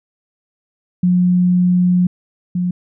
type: tone pair in turn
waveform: sine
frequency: 179.5 / 178.8 Hz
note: F3 / F3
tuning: +48 / +41 cents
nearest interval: unison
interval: 7 cents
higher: first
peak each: -10 / -15 dBFS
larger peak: first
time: 1.03-2.07 / 2.55-2.71 s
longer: first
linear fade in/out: 5 ms
effects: none